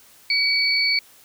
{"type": "tone pair together", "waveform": "sine", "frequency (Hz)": [2268, 4466], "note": ["C#7", "C#8"], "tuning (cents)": [39, 12], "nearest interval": "octave", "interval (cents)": 1173, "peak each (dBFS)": -20, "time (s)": [0.3, 0.99], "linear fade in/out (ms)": 2, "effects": ["white hiss -51 dBFS RMS until 1.24 s"]}